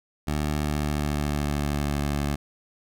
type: tone with pitch glide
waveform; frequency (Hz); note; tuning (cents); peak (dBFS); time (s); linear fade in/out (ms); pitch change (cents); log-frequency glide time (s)
15% pulse; 74.9 to 72.06; D2 to D2; +35 to -32; -18; 0.27-2.36; 10; -67; 0.51-2
effects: none